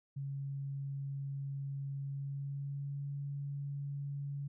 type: tone with pitch glide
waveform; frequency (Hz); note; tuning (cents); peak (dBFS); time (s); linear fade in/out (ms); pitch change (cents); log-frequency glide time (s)
sine; 138.59 to 141.26; C#3 to C#3; 0 to +33; -37; 0.16-4.48; 10; +33; 2.02-3.09
effects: none